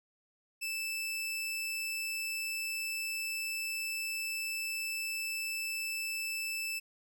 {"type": "tone", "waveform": "sawtooth", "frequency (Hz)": 2637, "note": "E7", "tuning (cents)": 0, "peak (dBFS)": -31, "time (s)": [0.61, 6.8], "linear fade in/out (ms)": 20, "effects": []}